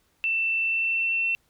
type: tone with pitch glide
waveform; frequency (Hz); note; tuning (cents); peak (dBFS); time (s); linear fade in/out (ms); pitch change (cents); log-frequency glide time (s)
sine; 2674 to 2699; E7 to E7; +24 to +40; -22; 0.24-1.35; 0; +16; 0.64-1.17
effects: pink hiss -67 dBFS RMS until 1.49 s